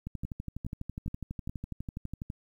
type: two click trains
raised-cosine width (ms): 5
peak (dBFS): -24 / -24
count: 4 / 28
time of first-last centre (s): 0.25-1.495 / 0.07-2.301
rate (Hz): 2.41 / 12.1
effects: 10-bit